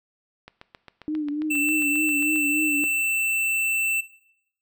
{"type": "click train", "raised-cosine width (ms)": 0.3, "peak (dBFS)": -25, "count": 15, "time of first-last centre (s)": [0.48, 2.359], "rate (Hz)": 7.45}
{"type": "tone with vibrato", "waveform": "sine", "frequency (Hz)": 299.8, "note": "D4", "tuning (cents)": 36, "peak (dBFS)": -24, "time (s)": [1.08, 2.84], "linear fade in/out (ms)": 0, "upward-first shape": "triangle", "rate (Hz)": 3.4, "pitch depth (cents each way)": 73}
{"type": "tone", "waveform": "square", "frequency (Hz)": 2669, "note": "E7", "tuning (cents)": 21, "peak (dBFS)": -23, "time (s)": [1.5, 4.01], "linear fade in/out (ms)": 10}
{"effects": ["noise-tail reverb RT60 0.8 s tail -17 dB re dry"]}